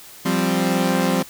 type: chord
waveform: sawtooth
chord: F suspended second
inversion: none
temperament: equal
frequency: 174.61 / 196 / 261.6 Hz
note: F3 / G3 / C4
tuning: 0 / 0 / 0 cents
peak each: -18 dBFS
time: 0.25-1.23 s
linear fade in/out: 10 ms
effects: white hiss -42 dBFS RMS until 1.29 s